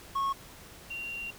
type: tone pair in turn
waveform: triangle / sine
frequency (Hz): 1096 / 2762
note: C#6 / F7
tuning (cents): -20 / -20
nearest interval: octave + major third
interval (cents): 1600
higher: second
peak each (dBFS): -25 / -35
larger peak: first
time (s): 0.15-0.33 / 0.9-1.31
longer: second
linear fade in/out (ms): 10
effects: pink hiss -50 dBFS RMS until 1.38 s